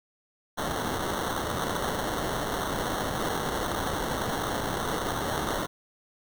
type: noise with sample-and-hold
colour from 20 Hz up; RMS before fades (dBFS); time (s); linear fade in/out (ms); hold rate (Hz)
white; -30; 0.57-5.67; 20; 2450
effects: none